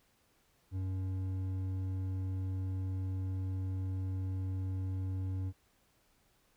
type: tone with hard clipping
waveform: triangle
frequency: 94.2 Hz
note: F#2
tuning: 32 cents sharp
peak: -35 dBFS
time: 0.71-5.53 s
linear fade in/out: 50 ms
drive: 10 dB
effects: pink hiss -71 dBFS RMS until 6.56 s